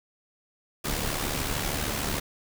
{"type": "noise with amplitude modulation", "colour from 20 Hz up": "pink", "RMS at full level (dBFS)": -27, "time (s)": [0.84, 2.2], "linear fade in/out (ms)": 10, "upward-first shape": "sine", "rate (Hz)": 73.2, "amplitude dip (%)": 55, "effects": []}